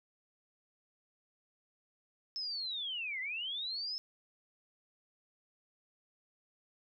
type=linear two-way sweep; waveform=sine; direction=down then up; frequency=5274 to 1971 to 5274 Hz; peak=-36 dBFS; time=2.36-3.98 s; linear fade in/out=0 ms; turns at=3.2 s; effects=none